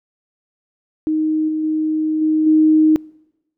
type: tone with level steps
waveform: sine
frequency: 311.7 Hz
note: D#4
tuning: 3 cents sharp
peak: -15 / -18 / -16 / -13 / -9 dBFS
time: 1.07-2.96 s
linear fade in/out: 0 ms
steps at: 1.48 / 1.63 / 2.21 / 2.46 s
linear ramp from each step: 10 ms
effects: noise-tail reverb RT60 1.0 s tail -26 dB re dry